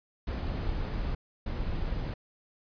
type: noise bursts at uneven times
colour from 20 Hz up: brown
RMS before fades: -32 dBFS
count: 2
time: 0.27-1.15 / 1.46-2.14 s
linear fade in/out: 5 ms
effects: resampled to 11025 Hz